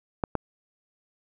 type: clicks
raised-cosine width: 1 ms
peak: -11 dBFS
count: 2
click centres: 0.238 / 0.353 s
effects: none